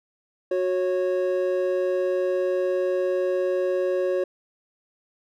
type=tone pair together; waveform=triangle; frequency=367.1 / 550 Hz; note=F#4 / C#5; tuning=-14 / -14 cents; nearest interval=perfect fifth; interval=700 cents; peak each=-22 dBFS; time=0.51-4.24 s; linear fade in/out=5 ms; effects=none